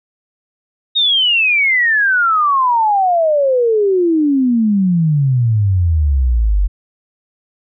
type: exponential sweep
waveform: sine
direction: down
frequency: 3759 to 45.67 Hz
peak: -10 dBFS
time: 0.95-6.68 s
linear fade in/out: 20 ms
effects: none